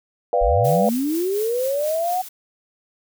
sine chord, G dominant seventh, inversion first, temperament equal, 493.9 / 587.3 / 698.5 / 784 Hz, B4 / D5 / F5 / G5, 0 / 0 / 0 / 0 cents, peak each -20 / -21 / -20 / -26 dBFS, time 0.33-0.89 s, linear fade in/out 2 ms
sine linear sweep, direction up, 31.58 to 750 Hz, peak -19 dBFS, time 0.41-2.22 s, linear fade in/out 10 ms
blue noise with tremolo, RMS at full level -32 dBFS, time 0.64-2.29 s, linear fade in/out 10 ms, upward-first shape triangle, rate 4.2 Hz, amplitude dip 50%
effects none

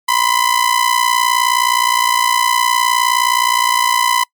sawtooth ring-modulated tone, 1007 Hz, B5, 33 cents sharp, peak -5 dBFS, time 0.08-4.24 s, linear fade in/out 10 ms, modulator 29.7 Hz, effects noise-tail reverb RT60 0.1 s tail -25 dB re dry + MP3 96 kbps

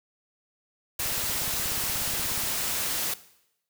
white noise, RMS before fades -29 dBFS, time 0.99-3.14 s, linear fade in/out 5 ms
click train, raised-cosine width 5 ms, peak -29 dBFS, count 25, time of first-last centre 1-2.437 s, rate 16.7 Hz
effects noise-tail reverb RT60 0.8 s tail -17 dB re dry

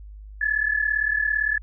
sine tone pair together, 1699 / 1736.7 Hz, G#6 / A6, +39 / -23 cents, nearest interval unison, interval 38 cents, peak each -23 dBFS, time 0.41-1.58 s, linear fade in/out 5 ms, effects added 51 Hz sine -38 dBFS peak until 1.62 s

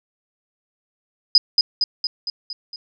sine tone with echo, 4993 Hz, D#8, 5 cents sharp, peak -7 dBFS, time 1.35-1.38 s, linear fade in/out 2 ms, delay 230 ms, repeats 6, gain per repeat -4 dB, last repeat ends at 2.76 s, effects none

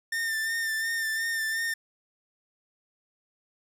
45% pulse tone with vibrato, 1800 Hz, A6, 39 cents sharp, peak -27 dBFS, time 0.12-1.74 s, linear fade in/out 5 ms, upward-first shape sine, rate 2.8 Hz, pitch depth 32 cents each way, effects none

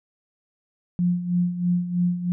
sine tone with tremolo, 176.8 Hz, F3, 22 cents sharp, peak -17 dBFS, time 0.99-2.32 s, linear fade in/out 0 ms, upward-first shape sine, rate 3.1 Hz, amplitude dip 70%, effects none

